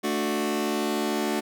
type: chord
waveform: sawtooth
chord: D major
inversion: second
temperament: just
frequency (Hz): 220.2 / 293.7 / 367.1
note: A3 / D4 / F#4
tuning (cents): +2 / 0 / -14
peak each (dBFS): -25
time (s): 0.03-1.41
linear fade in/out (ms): 20
effects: none